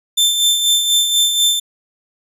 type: tone with tremolo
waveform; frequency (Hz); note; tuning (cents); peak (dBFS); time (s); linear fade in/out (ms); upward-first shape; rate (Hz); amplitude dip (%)
sawtooth; 3554; A7; +17; -7; 0.17-1.6; 10; sine; 4.1; 50
effects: resampled to 32000 Hz